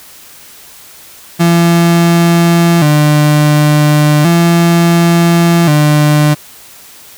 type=tone with vibrato; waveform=35% pulse; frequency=159.3 Hz; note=D#3; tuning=41 cents sharp; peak=-4 dBFS; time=1.39-6.35 s; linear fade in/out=20 ms; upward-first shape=square; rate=0.35 Hz; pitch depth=110 cents each way; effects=white hiss -36 dBFS RMS until 7.17 s